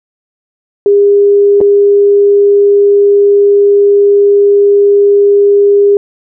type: tone with dropouts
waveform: sine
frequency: 404.7 Hz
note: G#4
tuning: 45 cents flat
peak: -3 dBFS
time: 0.86-5.97 s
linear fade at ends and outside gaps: 1 ms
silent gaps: 1.605-1.612 s
effects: none